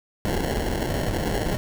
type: noise with sample-and-hold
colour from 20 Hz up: pink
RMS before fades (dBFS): -25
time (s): 0.25-1.57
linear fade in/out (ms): 0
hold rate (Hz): 1225
effects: none